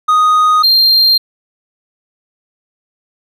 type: tone pair in turn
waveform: triangle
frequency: 1244.5 / 4186 Hz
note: D#6 / C8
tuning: 0 / 0 cents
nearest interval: octave + major sixth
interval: 2100 cents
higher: second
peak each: -5 dBFS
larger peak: neither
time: 0.08-0.63 / 0.63-1.18 s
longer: neither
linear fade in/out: 10 ms
effects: none